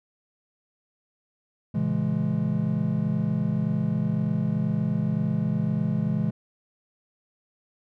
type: chord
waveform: triangle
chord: A# half-diminished seventh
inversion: none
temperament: just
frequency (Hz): 116.54 / 139.85 / 167.82 / 209.8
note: A#2 / C#3 / E3 / G#3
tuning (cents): 0 / +16 / +31 / +18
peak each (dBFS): -29 / -27 / -25 / -25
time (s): 1.74-6.31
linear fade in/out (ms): 10
effects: none